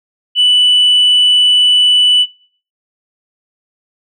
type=tone; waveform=sine; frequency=2974 Hz; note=F#7; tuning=8 cents sharp; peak=-5 dBFS; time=0.35-2.26 s; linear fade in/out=50 ms; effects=noise-tail reverb RT60 0.5 s tail -23 dB re dry + tanh soft clip ceiling -4 dBFS